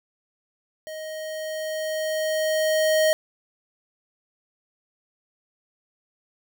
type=tone with level ramp; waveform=square; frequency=626 Hz; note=D#5; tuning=10 cents sharp; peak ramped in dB=-34 to -17 dBFS; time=0.87-3.13 s; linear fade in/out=0 ms; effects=none